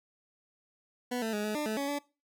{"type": "tone with pitch steps", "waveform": "20% pulse", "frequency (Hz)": [246.8, 222.8, 208.9, 212.7, 299.2, 217.3, 280.3, 287.5], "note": ["B3", "A3", "G#3", "G#3", "D4", "A3", "C#4", "D4"], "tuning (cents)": [-1, 22, 10, 42, 32, -21, 19, -37], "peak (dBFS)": -26, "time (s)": [1.11, 1.99], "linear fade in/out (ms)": 10, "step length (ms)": 110, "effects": ["noise-tail reverb RT60 0.3 s tail -22 dB re dry"]}